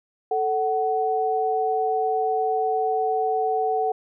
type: tone pair together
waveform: sine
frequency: 440 / 748.6 Hz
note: A4 / F#5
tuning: 0 / +20 cents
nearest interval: major sixth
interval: 920 cents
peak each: -24 / -22 dBFS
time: 0.31-3.92 s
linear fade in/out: 5 ms
effects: none